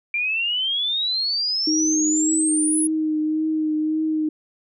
sine exponential sweep, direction up, 2360 to 10520 Hz, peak -20 dBFS, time 0.14-2.87 s, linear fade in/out 2 ms
sine tone with vibrato, 311.1 Hz, D#4, in tune, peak -19 dBFS, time 1.67-4.29 s, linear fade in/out 5 ms, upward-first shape triangle, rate 1.8 Hz, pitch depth 25 cents each way
effects none

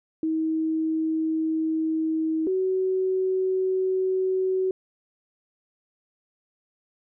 sine tone pair in turn, 318.5 / 375.6 Hz, D#4 / F#4, +41 / +26 cents, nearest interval minor third, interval 285 cents, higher second, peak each -22 / -21 dBFS, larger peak second, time 0.23-2.47 / 2.47-4.71 s, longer neither, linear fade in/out 2 ms, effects none

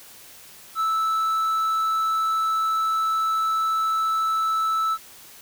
triangle tone with hard clipping, 1313 Hz, E6, 7 cents flat, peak -21 dBFS, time 0.75-4.98 s, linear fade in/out 50 ms, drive 6 dB, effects white hiss -46 dBFS RMS until 5.41 s

